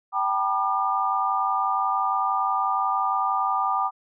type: tone cluster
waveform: sine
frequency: 775 / 881 / 972 / 1202 Hz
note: G5 / A5 / B5 / D6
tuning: -20 / +2 / -28 / +40 cents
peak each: -26 / -31 / -28 / -24 dBFS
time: 0.12-3.91 s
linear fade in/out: 50 ms
effects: none